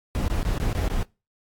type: noise bursts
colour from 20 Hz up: brown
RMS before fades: -24 dBFS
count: 6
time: 0.15-1.03 s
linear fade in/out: 0 ms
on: 130 ms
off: 20 ms
effects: noise-tail reverb RT60 0.3 s tail -24 dB re dry + AAC 64 kbps